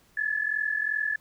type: tone pair together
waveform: sine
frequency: 1699 / 1741.7 Hz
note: G#6 / A6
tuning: +39 / -18 cents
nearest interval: unison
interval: 43 cents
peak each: -28 dBFS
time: 0.17-1.16 s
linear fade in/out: 5 ms
effects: pink hiss -62 dBFS RMS until 1.2 s